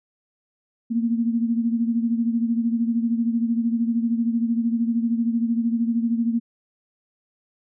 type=beating tone pair; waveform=sine; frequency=230 / 243 Hz; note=A#3 / B3; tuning=-23 / -28 cents; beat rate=13 Hz; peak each=-20 / -26 dBFS; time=0.9-6.4 s; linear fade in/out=20 ms; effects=none